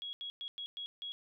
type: tone bursts at uneven times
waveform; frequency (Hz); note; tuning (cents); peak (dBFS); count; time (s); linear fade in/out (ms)
sine; 3322; G#7; 0; -39; 6; 0.02-0.13 / 0.21-0.3 / 0.41-0.48 / 0.58-0.66 / 0.77-0.86 / 1.02-1.12; 0
effects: none